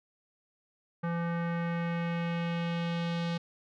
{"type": "tone with low-pass filter sweep", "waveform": "square", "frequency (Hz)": 169.7, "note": "F3", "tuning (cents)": -49, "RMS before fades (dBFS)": -32, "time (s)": [1.03, 3.38], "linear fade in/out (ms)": 10, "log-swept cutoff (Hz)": [1500, 4000], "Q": 1.8, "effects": []}